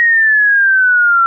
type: exponential sweep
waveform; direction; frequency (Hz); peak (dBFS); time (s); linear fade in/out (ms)
sine; down; 1894 to 1348; -7; 0-1.26; 0
effects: none